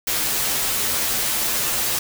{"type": "noise with comb filter", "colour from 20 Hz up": "white", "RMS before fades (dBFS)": -22, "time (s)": [0.07, 1.99], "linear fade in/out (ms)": 5, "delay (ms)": 11, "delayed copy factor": -0.65, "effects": []}